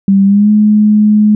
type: tone with pitch glide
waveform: sine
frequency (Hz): 196 to 211.3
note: G3 to G#3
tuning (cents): 0 to +30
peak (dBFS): -4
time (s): 0.08-1.35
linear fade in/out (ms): 2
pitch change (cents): +130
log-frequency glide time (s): 0.25-0.5
effects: none